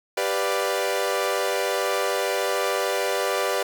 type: chord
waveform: sawtooth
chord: G dominant seventh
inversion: none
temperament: equal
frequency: 392 / 493.9 / 587.3 / 698.5 Hz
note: G4 / B4 / D5 / F5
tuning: 0 / 0 / 0 / 0 cents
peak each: -24 / -23 / -23 / -28 dBFS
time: 0.17-3.63 s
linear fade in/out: 5 ms
effects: none